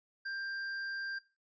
sine tone with tanh clipping, 1585 Hz, G6, 19 cents sharp, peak -39 dBFS, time 0.25-1.19 s, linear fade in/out 10 ms, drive 14 dB, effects noise-tail reverb RT60 0.3 s tail -18 dB re dry + resampled to 16000 Hz

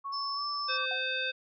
sine tone with pitch glide, 1108.7 to 1157.8 Hz, C#6 to D6, 0 to -25 cents, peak -34 dBFS, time 0.04-0.86 s, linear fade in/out 20 ms, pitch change +75 cents, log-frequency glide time 0.34-0.42 s
sine tone, 5274 Hz, E8, in tune, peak -34 dBFS, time 0.12-0.78 s, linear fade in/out 20 ms
harmonic tone, 518 Hz, C5, 17 cents flat, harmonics 1 / 3 / 5 / 7 / 9, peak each -39 / -34 / -35 / -35 / -44 dBFS, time 0.68-1.32 s, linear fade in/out 20 ms
sine tone with exponential decay, 740 Hz, F#5, in tune, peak -35 dBFS, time 0.91-1.1 s, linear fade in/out 2 ms, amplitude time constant 40 ms
effects none

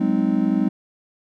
triangle chord, Ab dominant seventh, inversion third, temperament just, 186.89 / 207.7 / 259.6 / 311.5 Hz, Gb3 / Ab3 / C4 / Eb4, +18 / 0 / -13 / +2 cents, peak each -22 / -19 / -20 / -22 dBFS, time 0-0.69 s, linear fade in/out 10 ms, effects none

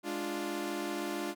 sawtooth chord, D diminished, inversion second, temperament equal, 207.7 / 293.7 / 349.2 Hz, Ab3 / D4 / F4, 0 / 0 / 0 cents, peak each -38 / -34 / -33 dBFS, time 0.03-1.35 s, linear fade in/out 50 ms, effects none

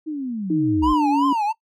sine linear sweep, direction down, 319.9 to 40.41 Hz, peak -24 dBFS, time 0.06-0.94 s, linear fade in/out 20 ms
sine tone with pitch glide, 311.1 to 282 Hz, D#4 to C#4, 0 to +30 cents, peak -17 dBFS, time 0.5-1.33 s, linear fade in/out 5 ms, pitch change -170 cents, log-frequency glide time 0.86-1.18 s
triangle tone with vibrato, 925 Hz, A#5, 14 cents flat, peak -17 dBFS, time 0.82-1.53 s, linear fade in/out 20 ms, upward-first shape triangle, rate 2.8 Hz, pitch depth 240 cents each way
effects noise-tail reverb RT60 0.1 s tail -20 dB re dry

